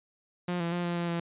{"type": "tone with pitch steps", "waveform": "sawtooth", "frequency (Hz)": [177.2, 169.4, 175.4, 173, 172, 169.8], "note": ["F3", "E3", "F3", "F3", "F3", "F3"], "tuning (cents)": [25, 48, 8, -16, -26, -48], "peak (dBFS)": -25, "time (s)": [0.48, 1.2], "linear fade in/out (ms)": 5, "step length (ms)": 120, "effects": ["resampled to 8000 Hz"]}